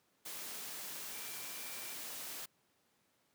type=tone in noise; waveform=sine; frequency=2349 Hz; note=D7; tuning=in tune; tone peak=-55 dBFS; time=1.13-1.95 s; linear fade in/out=10 ms; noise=white; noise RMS=-45 dBFS; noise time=0.25-2.46 s; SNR=-13 dB; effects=pink hiss -75 dBFS RMS until 3.34 s + high-pass 150 Hz 12 dB/octave